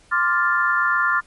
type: chord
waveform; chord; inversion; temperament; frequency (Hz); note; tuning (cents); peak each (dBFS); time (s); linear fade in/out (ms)
sine; D minor seventh; third; equal; 1046.5 / 1174.7 / 1396.9 / 1760; C6 / D6 / F6 / A6; 0 / 0 / 0 / 0; -24 / -24 / -19 / -22; 0.11-1.21; 20
effects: pink hiss -54 dBFS RMS until 1.26 s + MP3 48 kbps